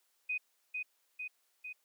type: tone with echo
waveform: sine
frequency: 2497 Hz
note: D#7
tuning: 6 cents sharp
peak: -32 dBFS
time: 0.29-0.38 s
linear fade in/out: 10 ms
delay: 450 ms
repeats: 3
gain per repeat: -3 dB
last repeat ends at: 1.73 s
effects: white hiss -75 dBFS RMS until 1.84 s + high-pass 400 Hz 12 dB/octave